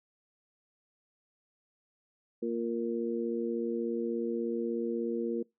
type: harmonic tone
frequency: 116.54 Hz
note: A#2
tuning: in tune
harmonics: 2 / 3 / 4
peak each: -34 / -34 / -34 dBFS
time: 2.42-5.43 s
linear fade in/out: 10 ms
effects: noise-tail reverb RT60 0.2 s tail -24 dB re dry